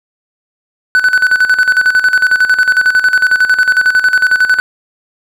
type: tone with tremolo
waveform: triangle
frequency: 1500 Hz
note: F#6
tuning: 23 cents sharp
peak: -3 dBFS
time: 0.95-4.6 s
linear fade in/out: 0 ms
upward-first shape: square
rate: 11 Hz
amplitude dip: 70%
effects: none